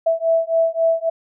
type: beating tone pair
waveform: sine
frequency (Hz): 656 / 659.7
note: E5 / E5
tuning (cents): -9 / +1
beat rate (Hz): 3.7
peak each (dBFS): -18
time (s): 0.06-1.1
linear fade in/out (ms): 10
effects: none